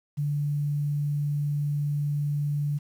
sine tone with quantisation, 145.8 Hz, D3, 12 cents flat, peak -24 dBFS, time 0.17-2.79 s, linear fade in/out 20 ms, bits 9, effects none

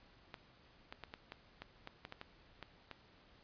clicks, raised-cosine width 0.3 ms, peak -30 dBFS, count 12, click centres 0.342 / 0.925 / 1.037 / 1.139 / 1.321 / 1.62 / 1.874 / 2.051 / 2.124 / 2.214 / 2.627 / 2.913 s, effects pink hiss -65 dBFS RMS until 3.43 s + resampled to 11025 Hz

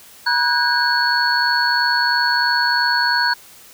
sine tone cluster, 958 / 1481 / 1624 / 4394 Hz, A#5 / F#6 / G#6 / C#8, +47 / +1 / -39 / -16 cents, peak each -20 dBFS, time 0.26-3.34 s, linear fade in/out 10 ms, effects white hiss -44 dBFS RMS until 3.73 s

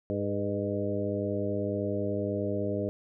harmonic tone with a mistuned harmonic, 101.8 Hz, G#2, 34 cents flat, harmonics 1 / 2 / 3 / 4 / 5 / 6, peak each -35 / -35 / -35 / -35 / -35 / -35 dBFS, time 0.1-2.89 s, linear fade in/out 0 ms, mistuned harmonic 5, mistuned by -40 cents, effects none

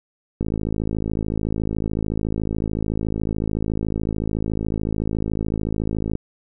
click train, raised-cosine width 3 ms, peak -11 dBFS, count 310, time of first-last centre 0.41-6.153 s, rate 53.8 Hz, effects none

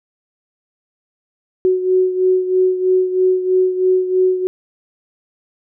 sine beating tone pair, 370 / 373.1 Hz, F#4 / F#4, 0 / +14 cents, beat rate 3.1 Hz, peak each -13 / -19 dBFS, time 1.65-4.47 s, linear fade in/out 0 ms, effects none

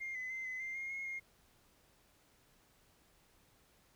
sine tone with pitch steps, 2116 / 2022 / 2074 / 2030 / 2093 / 2132 / 2159 / 2133 Hz, C7 / B6 / C7 / B6 / C7 / C7 / C#7 / C7, +19 / +40 / -16 / +47 / 0 / +32 / -46 / +33 cents, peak -38 dBFS, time 0-1.2 s, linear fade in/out 20 ms, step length 150 ms, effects tanh soft clip ceiling -36 dBFS + pink hiss -69 dBFS RMS until 3.95 s

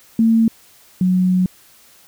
sine tone pair in turn, 225.9 / 183.51 Hz, A3 / F#3, +46 / -14 cents, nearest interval major third, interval 360 cents, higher first, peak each -10 / -12 dBFS, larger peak first, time 0.19-0.48 / 1.01-1.46 s, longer second, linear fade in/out 2 ms, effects white hiss -49 dBFS RMS until 2.07 s

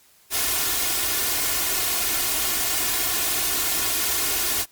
white noise with comb filter, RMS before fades -23 dBFS, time 0.3-4.66 s, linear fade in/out 50 ms, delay 2.8 ms, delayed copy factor +0.65, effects white hiss -56 dBFS RMS until 4.71 s + MP3 96 kbps

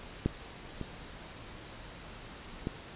clicks, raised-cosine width 3 ms, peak -14 / -23 / -19 dBFS, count 3, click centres 0.26 / 0.813 / 2.671 s, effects pink hiss -47 dBFS RMS until 2.95 s + resampled to 8000 Hz

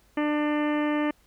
harmonic tone, 298.1 Hz, D4, 26 cents sharp, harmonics 1 / 2 / 3 / 4 / 5 / 6 / 7 / 8 / 9 / 10, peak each -24 / -31 / -35 / -36 / -45 / -36 / -40 / -43 / -48 / -46 dBFS, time 0.17-1.11 s, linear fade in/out 5 ms, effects added 50 Hz sine -63 dBFS peak until 1.26 s + pink hiss -63 dBFS RMS until 1.26 s

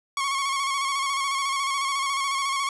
sawtooth tone with vibrato, 1100 Hz, C#6, 14 cents flat, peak -20 dBFS, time 0.17-2.69 s, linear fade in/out 2 ms, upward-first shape square, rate 14 Hz, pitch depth 36 cents each way, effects resampled to 24000 Hz + 10-bit

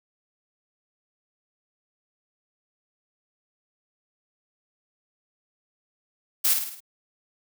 blue noise with echo, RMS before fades -21 dBFS, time 6.44-6.54 s, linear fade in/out 10 ms, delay 53 ms, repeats 5, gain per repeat -5 dB, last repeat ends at 6.805 s, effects none

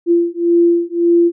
sine beating tone pair, 341.6 / 343.4 Hz, F4 / F4, -38 / -29 cents, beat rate 1.8 Hz, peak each -13 dBFS, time 0.06-1.32 s, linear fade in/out 50 ms, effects none

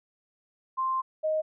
sine tone pair in turn, 1050 / 624.3 Hz, C6 / D#5, +6 / +6 cents, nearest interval major sixth, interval 900 cents, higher first, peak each -25 / -24 dBFS, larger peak second, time 0.77-1.02 / 1.23-1.42 s, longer first, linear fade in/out 20 ms, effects none

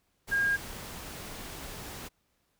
sine tone in noise, 1620 Hz, G#6, 43 cents flat, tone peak -24 dBFS, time 0.31-0.57 s, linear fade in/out 20 ms, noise pink, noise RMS -42 dBFS, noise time 0.27-2.09 s, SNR +15 dB, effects pink hiss -74 dBFS RMS until 2.59 s

